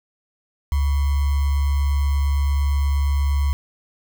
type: tone with sample-and-hold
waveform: sine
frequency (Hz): 70.7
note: C#2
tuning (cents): +35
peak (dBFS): -16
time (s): 0.72-3.53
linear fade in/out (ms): 0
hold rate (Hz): 1050
effects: none